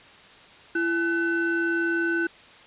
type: ring-modulated tone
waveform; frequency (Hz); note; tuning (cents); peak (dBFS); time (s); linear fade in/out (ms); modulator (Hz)
triangle; 587.3; D5; 0; -17; 0.75-2.27; 5; 923
effects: white hiss -49 dBFS RMS until 2.66 s + resampled to 8000 Hz